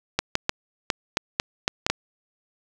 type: clicks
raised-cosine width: 0.2 ms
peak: -3 dBFS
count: 9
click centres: 0.19 / 0.354 / 0.494 / 0.902 / 1.171 / 1.399 / 1.679 / 1.865 / 1.9 s
effects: none